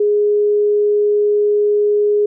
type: tone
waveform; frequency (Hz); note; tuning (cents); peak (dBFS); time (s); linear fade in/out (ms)
sine; 415.3; G#4; 0; -11; 0-2.26; 5
effects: none